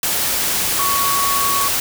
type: tone in noise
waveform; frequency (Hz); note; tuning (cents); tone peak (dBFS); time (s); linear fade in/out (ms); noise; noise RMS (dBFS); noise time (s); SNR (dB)
sine; 1118; C#6; +14; -18; 0.79-1.68; 2; white; -19; 0.03-1.8; -2
effects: none